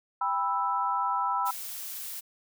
sine chord, E minor, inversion first, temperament equal with one note detuned, 795.9 / 987.8 / 1318.5 Hz, G5 / B5 / E6, +26 / 0 / 0 cents, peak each -32 / -28 / -30 dBFS, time 0.21-1.51 s, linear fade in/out 5 ms
blue noise, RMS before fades -38 dBFS, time 1.45-2.21 s, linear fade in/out 20 ms
effects none

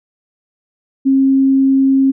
sine tone, 269 Hz, C4, 48 cents sharp, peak -8 dBFS, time 1.05-2.12 s, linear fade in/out 20 ms, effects none

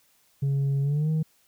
sine tone with pitch glide, 138.59 to 157.37 Hz, C#3 to D#3, 0 to +20 cents, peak -19 dBFS, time 0.42-1.23 s, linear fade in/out 10 ms, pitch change +220 cents, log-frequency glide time 0.82-1.1 s, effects tanh soft clip ceiling -21 dBFS + white hiss -64 dBFS RMS until 1.47 s

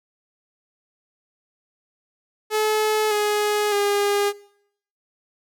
sawtooth tone with pitch steps, 430 / 418.2 / 406.8 Hz, A4 / G#4 / G#4, -40 / +12 / -36 cents, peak -15 dBFS, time 2.5-4.33 s, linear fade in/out 50 ms, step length 610 ms, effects noise-tail reverb RT60 0.7 s tail -21 dB re dry

